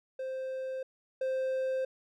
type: tone pair in turn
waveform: triangle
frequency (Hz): 523.3 / 523.3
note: C5 / C5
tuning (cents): 0 / 0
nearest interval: unison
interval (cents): 0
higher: neither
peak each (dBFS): -32 / -27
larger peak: second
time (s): 0.19-0.83 / 1.21-1.85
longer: neither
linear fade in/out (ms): 5
effects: none